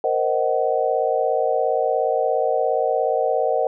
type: chord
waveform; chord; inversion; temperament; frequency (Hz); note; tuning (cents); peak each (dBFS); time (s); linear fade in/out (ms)
sine; C half-diminished seventh; third; equal with one note detuned; 466.2 / 523.3 / 622.3 / 752.9; Bb4 / C5 / Eb5 / Gb5; 0 / 0 / 0 / +30; -23; 0.04-3.67; 2
effects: none